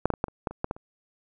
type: clicks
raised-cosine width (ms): 1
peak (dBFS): -7 / -8 / -21 / -10 / -27 / -13 / -25 / -12 / -14 / -30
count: 10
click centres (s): 0.056 / 0.103 / 0.138 / 0.241 / 0.283 / 0.472 / 0.51 / 0.644 / 0.711 / 0.765
effects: none